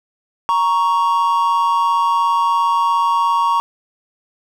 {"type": "tone pair together", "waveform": "triangle", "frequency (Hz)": [936, 1113.1], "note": ["A#5", "C#6"], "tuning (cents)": [7, 7], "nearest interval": "minor third", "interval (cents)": 300, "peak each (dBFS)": -14, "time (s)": [0.49, 3.6], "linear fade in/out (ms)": 0, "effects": []}